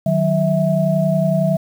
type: tone cluster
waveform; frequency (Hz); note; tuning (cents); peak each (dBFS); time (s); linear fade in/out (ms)
sine; 154.9 / 185.8 / 652; D#3 / F#3 / E5; -7 / +7 / -19; -18; 0.06-1.57; 5
effects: 7-bit